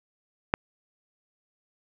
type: click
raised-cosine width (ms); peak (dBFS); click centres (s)
0.5; -6; 0.539
effects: 7-bit